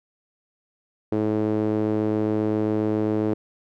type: tone with band-pass filter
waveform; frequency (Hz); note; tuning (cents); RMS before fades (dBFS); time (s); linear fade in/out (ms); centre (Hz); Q
sawtooth; 107.4; A2; -41; -23; 1.12-3.34; 5; 370; 2.3
effects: none